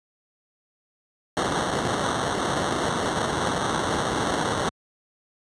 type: noise with sample-and-hold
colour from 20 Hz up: white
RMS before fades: -25 dBFS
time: 1.37-4.69 s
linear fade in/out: 0 ms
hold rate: 2450 Hz
effects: high-pass 80 Hz 12 dB/octave + resampled to 22050 Hz